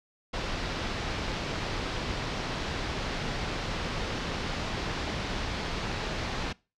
pink low-pass noise, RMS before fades -33 dBFS, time 0.33-6.53 s, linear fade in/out 10 ms, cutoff 5100 Hz, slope 24 dB/octave, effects noise-tail reverb RT60 0.3 s tail -23 dB re dry

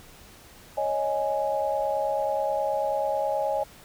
sine chord, C# suspended second, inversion none, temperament just, 554.4 / 623.7 / 831.5 Hz, C#5 / D#5 / G#5, 0 / +4 / +2 cents, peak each -28 dBFS, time 0.77-3.64 s, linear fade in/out 10 ms, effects pink hiss -50 dBFS RMS until 3.84 s

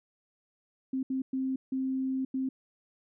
sine tone bursts at uneven times, 263.3 Hz, C4, 11 cents sharp, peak -28 dBFS, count 5, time 0.93-1.03 / 1.1-1.22 / 1.33-1.56 / 1.72-2.25 / 2.34-2.49 s, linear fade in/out 5 ms, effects none

